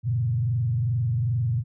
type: tone with frequency modulation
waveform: sine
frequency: 118.7 Hz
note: A#2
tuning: 32 cents sharp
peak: -21 dBFS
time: 0.03-1.64 s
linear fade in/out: 50 ms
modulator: 22.5 Hz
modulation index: 0.78
effects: none